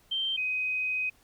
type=tone pair in turn; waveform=sine; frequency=3136 / 2513 Hz; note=G7 / D#7; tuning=0 / +17 cents; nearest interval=major third; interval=383 cents; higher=first; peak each=-27 dBFS; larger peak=neither; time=0.11-0.37 / 0.37-1.1 s; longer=second; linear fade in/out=10 ms; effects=pink hiss -63 dBFS RMS until 1.23 s